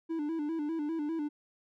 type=tone with vibrato; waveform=triangle; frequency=311.2 Hz; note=D#4; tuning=in tune; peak=-29 dBFS; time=0.09-1.29 s; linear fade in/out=20 ms; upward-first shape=square; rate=5 Hz; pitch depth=89 cents each way; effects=none